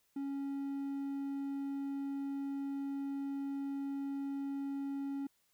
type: tone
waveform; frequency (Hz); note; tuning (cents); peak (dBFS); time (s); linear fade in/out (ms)
triangle; 277.2; C#4; 0; -34; 0.16-5.27; 5
effects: white hiss -75 dBFS RMS until 5.53 s